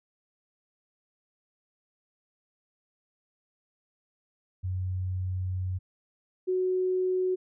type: tone pair in turn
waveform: sine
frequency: 92.4 / 369.6 Hz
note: F#2 / F#4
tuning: -2 / -2 cents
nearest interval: 2 octaves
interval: 2400 cents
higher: second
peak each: -28 / -24 dBFS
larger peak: second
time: 4.63-5.79 / 6.47-7.36 s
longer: first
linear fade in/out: 20 ms
effects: none